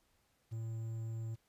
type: tone with quantisation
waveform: triangle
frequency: 113 Hz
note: A2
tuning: 47 cents sharp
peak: -36 dBFS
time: 0.51-1.36 s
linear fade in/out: 20 ms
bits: 11
effects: pink hiss -75 dBFS RMS until 1.48 s + resampled to 32000 Hz